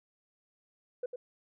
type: tone with echo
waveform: sine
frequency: 496.2 Hz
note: B4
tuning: 8 cents sharp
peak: -30 dBFS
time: 1.03-1.06 s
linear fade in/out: 5 ms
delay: 100 ms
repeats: 1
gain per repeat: -7 dB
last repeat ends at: 1.16 s
effects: tanh soft clip ceiling -29 dBFS